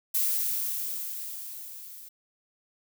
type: noise with level ramp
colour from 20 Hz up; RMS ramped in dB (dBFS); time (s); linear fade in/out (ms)
violet; -25 to -46; 0.14-2.09; 10
effects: none